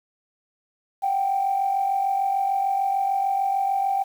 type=tone pair together; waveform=sine; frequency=737.3 / 784 Hz; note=F#5 / G5; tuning=-6 / 0 cents; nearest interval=minor second; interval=106 cents; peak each=-27 / -20 dBFS; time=1.02-4.04 s; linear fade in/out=20 ms; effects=tanh soft clip ceiling -14 dBFS + 8-bit